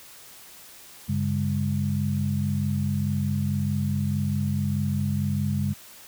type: tone cluster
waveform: sine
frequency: 96.5 / 141.2 / 203 Hz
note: G2 / C#3 / G#3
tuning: -27 / +32 / -39 cents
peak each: -27 dBFS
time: 1.08-5.74 s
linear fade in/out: 20 ms
effects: white hiss -47 dBFS RMS until 6.07 s